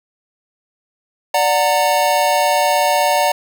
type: chord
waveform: square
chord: D augmented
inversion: none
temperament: just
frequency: 587.3 / 734.2 / 917.7 Hz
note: D5 / F#5 / A#5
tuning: 0 / -14 / -27 cents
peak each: -18 dBFS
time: 1.34-3.32 s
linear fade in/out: 5 ms
effects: none